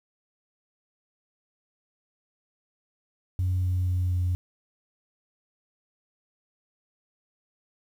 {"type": "tone with pitch steps", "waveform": "sine", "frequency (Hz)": [91.6, 91.02, 90.44, 89.87], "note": ["F#2", "F#2", "F#2", "F#2"], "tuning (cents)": [-17, -28, -39, -50], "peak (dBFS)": -21, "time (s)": [3.39, 4.35], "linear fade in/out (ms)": 0, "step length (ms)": 240, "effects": ["tanh soft clip ceiling -20 dBFS", "9-bit"]}